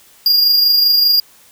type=tone with amplitude modulation; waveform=square; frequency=4824 Hz; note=D8; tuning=46 cents sharp; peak=-8 dBFS; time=0.26-1.2 s; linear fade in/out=2 ms; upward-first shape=sine; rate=25.1 Hz; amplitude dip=35%; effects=white hiss -47 dBFS RMS until 1.51 s